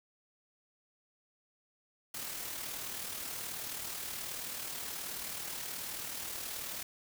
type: noise with amplitude modulation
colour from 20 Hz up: white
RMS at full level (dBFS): -39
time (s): 2.14-6.83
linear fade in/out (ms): 5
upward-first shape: sine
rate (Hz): 38.7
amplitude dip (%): 40
effects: none